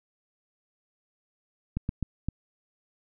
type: clicks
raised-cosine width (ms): 5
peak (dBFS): -16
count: 4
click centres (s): 1.77 / 1.891 / 2.027 / 2.286
effects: none